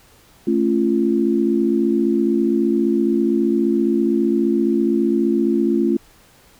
sine chord, A augmented, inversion none, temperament just, 220 / 275 / 343.8 Hz, A3 / C#4 / E#4, 0 / -14 / -27 cents, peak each -19 / -20 / -18 dBFS, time 0.47-5.97 s, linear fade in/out 5 ms, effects pink hiss -51 dBFS RMS until 6.59 s

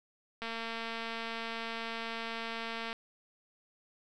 click train, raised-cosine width 0.3 ms, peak -23 dBFS, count 573, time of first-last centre 0.42-2.929 s, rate 228 Hz, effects none

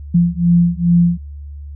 sine beating tone pair, 171.4 / 173.8 Hz, F3 / F3, -32 / -8 cents, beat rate 2.4 Hz, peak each -13 dBFS, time 0.14-1.18 s, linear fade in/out 10 ms, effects added 72 Hz sine -28 dBFS peak until 1.75 s

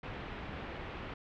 pink low-pass noise, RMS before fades -43 dBFS, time 0.03-1.14 s, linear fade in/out 5 ms, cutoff 3000 Hz, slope 24 dB/octave, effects none

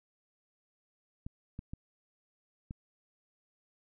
clicks, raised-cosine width 5 ms, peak -28 dBFS, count 4, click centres 1.265 / 1.591 / 1.735 / 2.709 s, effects none

